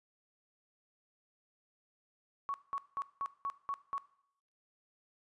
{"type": "tone bursts", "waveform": "sine", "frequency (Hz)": 1116, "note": "C#6", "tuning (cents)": 11, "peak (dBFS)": -33, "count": 7, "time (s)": [2.49, 3.98], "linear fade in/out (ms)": 0, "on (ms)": 50, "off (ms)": 190, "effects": ["noise-tail reverb RT60 0.7 s tail -18 dB re dry", "resampled to 24000 Hz"]}